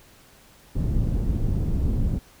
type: low-pass noise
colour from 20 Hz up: pink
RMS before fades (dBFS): -23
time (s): 0.75-2.19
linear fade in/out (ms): 10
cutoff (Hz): 190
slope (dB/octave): 12
effects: pink hiss -53 dBFS RMS until 2.4 s